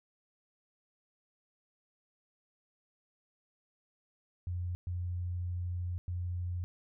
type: tone bursts at uneven times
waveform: sine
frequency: 88.7 Hz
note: F2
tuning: 27 cents sharp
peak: -33 dBFS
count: 3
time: 4.47-4.75 / 4.87-5.98 / 6.08-6.64 s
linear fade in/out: 0 ms
effects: none